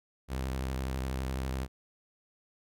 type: tone with vibrato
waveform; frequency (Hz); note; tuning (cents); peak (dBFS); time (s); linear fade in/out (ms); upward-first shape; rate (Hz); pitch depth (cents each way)
sawtooth; 65.41; C2; 0; -28; 0.28-1.68; 50; sine; 12; 52
effects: none